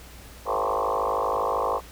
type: tone with frequency modulation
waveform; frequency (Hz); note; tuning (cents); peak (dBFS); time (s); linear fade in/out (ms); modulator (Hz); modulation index
sine; 784; G5; 0; -22; 0.45-1.81; 50; 52.7; 6.7
effects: added 60 Hz sine -45 dBFS peak until 1.91 s + pink hiss -47 dBFS RMS until 1.91 s